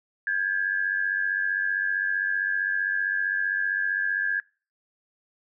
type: tone pair together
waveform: sine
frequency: 1604.6 / 1700 Hz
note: G6 / G#6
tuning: +40 / +40 cents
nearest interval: minor second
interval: 100 cents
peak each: -26 dBFS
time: 0.27-4.4 s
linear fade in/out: 2 ms
effects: noise-tail reverb RT60 0.4 s tail -26 dB re dry